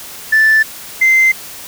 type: tone pair in turn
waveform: sine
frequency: 1759 / 2077 Hz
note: A6 / C7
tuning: -1 / -13 cents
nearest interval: minor third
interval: 288 cents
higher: second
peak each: -5 dBFS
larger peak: neither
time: 0.32-0.63 / 1.01-1.32 s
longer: neither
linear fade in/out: 10 ms
effects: tanh soft clip ceiling -4 dBFS + white hiss -31 dBFS RMS until 1.67 s